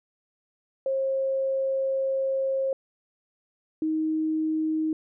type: tone pair in turn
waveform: sine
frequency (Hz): 536 / 314.3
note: C5 / D#4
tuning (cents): +42 / +18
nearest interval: major sixth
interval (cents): 924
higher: first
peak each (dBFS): -23 / -23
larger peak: neither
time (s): 0.86-2.73 / 3.82-4.93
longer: first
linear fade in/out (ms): 2
effects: none